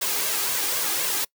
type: noise with flanger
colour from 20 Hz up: white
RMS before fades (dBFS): -25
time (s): 0.01-1.25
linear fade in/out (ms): 10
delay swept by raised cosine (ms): 1.8 to 2.49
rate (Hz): 3.9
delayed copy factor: +0.55
effects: noise-tail reverb RT60 0.1 s tail -25 dB re dry + high-pass 200 Hz 12 dB/octave